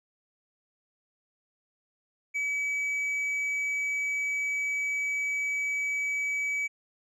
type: tone with tanh clipping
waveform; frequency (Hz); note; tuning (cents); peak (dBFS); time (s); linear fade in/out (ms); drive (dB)
triangle; 2284; D7; -49; -28; 2.34-6.68; 20; 8
effects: none